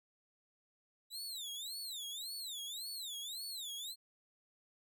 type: tone with vibrato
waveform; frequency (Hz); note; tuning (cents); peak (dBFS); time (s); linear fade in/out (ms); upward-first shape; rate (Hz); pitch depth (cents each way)
sawtooth; 3819; A#7; +41; -39; 1.1-3.96; 50; sine; 1.8; 260
effects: none